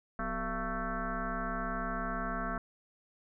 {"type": "tone with frequency modulation", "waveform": "sine", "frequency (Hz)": 681, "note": "F5", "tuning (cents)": -44, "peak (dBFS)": -32, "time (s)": [0.19, 2.58], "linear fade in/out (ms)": 2, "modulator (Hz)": 216, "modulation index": 4.1, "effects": []}